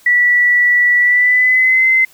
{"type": "tone with pitch glide", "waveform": "sine", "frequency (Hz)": [1950, 2061], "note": ["B6", "C7"], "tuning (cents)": [-23, -27], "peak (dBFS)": -8, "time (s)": [0.06, 2.05], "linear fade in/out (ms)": 5, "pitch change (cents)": 96, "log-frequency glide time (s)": [0.99, 1.87], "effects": ["white hiss -47 dBFS RMS until 2.13 s"]}